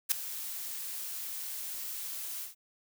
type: noise with ADSR envelope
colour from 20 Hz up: blue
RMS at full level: -23 dBFS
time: 0.09-2.55 s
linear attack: 27 ms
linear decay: 3 ms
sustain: -16 dB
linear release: 140 ms
effects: none